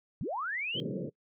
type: linear sweep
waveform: sine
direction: up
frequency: 103.83 to 3200 Hz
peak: -32 dBFS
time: 0.21-0.8 s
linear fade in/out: 0 ms
type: band-pass noise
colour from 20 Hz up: pink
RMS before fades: -36 dBFS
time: 0.74-1.1 s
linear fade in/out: 20 ms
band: 120 to 550 Hz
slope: 96 dB/octave
effects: noise-tail reverb RT60 0.1 s tail -22 dB re dry